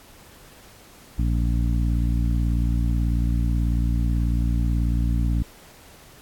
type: harmonic tone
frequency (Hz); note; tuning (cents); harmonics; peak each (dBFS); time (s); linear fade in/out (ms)
58.27; A#1; 0; 1 / 2 / 3 / 4 / 5; -20 / -26 / -30 / -32 / -34; 1.18-5.43; 10
effects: pink hiss -49 dBFS RMS until 6.21 s + AAC 64 kbps